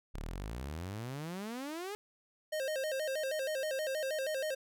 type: exponential sweep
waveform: sawtooth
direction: up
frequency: 33.49 to 428.4 Hz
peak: -35 dBFS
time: 0.14-1.95 s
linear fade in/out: 0 ms
type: tone with vibrato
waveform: square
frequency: 574 Hz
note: D5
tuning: 40 cents flat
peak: -34 dBFS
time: 2.52-4.55 s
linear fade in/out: 10 ms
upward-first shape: square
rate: 6.3 Hz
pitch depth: 130 cents each way
effects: none